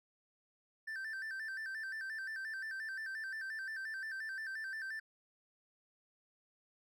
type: tone with vibrato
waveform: triangle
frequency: 1661.2 Hz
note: G#6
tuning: in tune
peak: -38 dBFS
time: 0.87-5 s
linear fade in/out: 10 ms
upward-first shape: square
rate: 5.7 Hz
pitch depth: 110 cents each way
effects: none